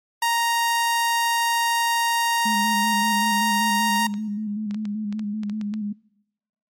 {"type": "tone", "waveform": "sawtooth", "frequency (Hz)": 933, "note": "A#5", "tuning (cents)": 1, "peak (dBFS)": -15, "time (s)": [0.22, 4.07], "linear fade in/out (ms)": 5}
{"type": "tone with vibrato", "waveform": "sine", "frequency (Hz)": 210.4, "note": "G#3", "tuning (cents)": 23, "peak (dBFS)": -24, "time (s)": [2.45, 5.93], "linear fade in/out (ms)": 10, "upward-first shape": "square", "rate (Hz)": 5.2, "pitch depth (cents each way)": 39}
{"type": "clicks", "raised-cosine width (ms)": 0.2, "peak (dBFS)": -23, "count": 11, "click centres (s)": [3.96, 4.14, 4.71, 4.745, 4.854, 5.126, 5.194, 5.434, 5.497, 5.613, 5.739]}
{"effects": ["noise-tail reverb RT60 0.9 s tail -23 dB re dry", "MP3 64 kbps"]}